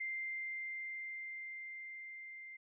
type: tone with level ramp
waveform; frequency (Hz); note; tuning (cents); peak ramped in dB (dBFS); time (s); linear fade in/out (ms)
sine; 2093; C7; 0; -37 to -48; 0-2.57; 10
effects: none